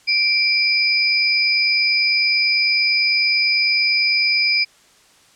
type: tone pair together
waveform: sine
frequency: 2349 / 4960 Hz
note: D7 / D#8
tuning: 0 / -6 cents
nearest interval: octave + minor second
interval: 1294 cents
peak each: -17 dBFS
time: 0.07-4.65 s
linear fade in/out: 20 ms
effects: white hiss -52 dBFS RMS until 5.35 s + low-pass 8000 Hz 12 dB/octave